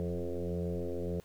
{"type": "tone with frequency modulation", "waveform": "sine", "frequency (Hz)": 174.61, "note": "F3", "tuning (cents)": 0, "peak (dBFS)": -32, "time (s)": [0, 1.2], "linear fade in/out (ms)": 0, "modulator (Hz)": 86.9, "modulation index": 4.2, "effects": ["pink hiss -63 dBFS RMS until 1.24 s"]}